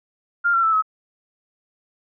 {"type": "tone with pitch steps", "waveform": "sine", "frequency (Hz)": [1400, 1359.4, 1319.9, 1281.6], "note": ["F6", "F6", "E6", "E6"], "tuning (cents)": [4, -47, 2, -49], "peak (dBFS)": -15, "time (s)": [0.44, 0.824], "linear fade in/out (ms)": 20, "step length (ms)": 96, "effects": []}